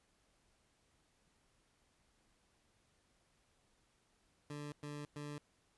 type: tone bursts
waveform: 20% pulse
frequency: 146.83 Hz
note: D3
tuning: in tune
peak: -39 dBFS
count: 3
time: 4.5-5.38 s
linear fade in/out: 2 ms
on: 220 ms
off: 110 ms
effects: pink hiss -75 dBFS RMS until 5.77 s + resampled to 24000 Hz